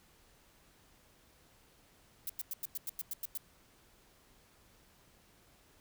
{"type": "noise bursts", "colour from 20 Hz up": "violet", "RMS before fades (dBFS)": -38, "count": 10, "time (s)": [2.27, 3.375], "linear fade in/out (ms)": 2, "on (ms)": 25, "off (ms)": 95, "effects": ["pink hiss -65 dBFS RMS until 5.8 s"]}